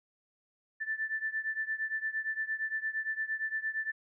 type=beating tone pair; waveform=sine; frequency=1760 / 1768.7 Hz; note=A6 / A6; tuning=0 / +9 cents; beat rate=8.7 Hz; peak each=-34 / -36 dBFS; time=0.8-3.92 s; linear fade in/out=20 ms; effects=none